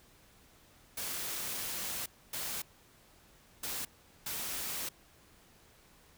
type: noise bursts at uneven times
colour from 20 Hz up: white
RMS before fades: -38 dBFS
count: 4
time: 0.97-2.06 / 2.33-2.62 / 3.63-3.85 / 4.26-4.89 s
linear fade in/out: 5 ms
effects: pink hiss -62 dBFS RMS until 6.17 s